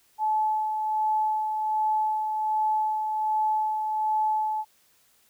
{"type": "tone with tremolo", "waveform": "sine", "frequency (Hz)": 863, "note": "A5", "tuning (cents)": -34, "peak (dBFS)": -21, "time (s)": [0.18, 4.65], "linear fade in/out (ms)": 50, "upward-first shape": "sine", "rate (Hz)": 1.3, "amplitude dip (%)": 40, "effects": ["white hiss -63 dBFS RMS until 5.29 s"]}